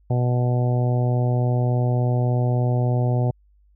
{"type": "harmonic tone", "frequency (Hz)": 123.4, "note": "B2", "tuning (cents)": -1, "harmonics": [1, 2, 3, 4, 5, 6, 7], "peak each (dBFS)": [-18, -30, -31, -32, -31, -33, -39], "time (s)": [0.1, 3.31], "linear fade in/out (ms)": 5, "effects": ["added 50 Hz sine -54 dBFS peak until 3.75 s"]}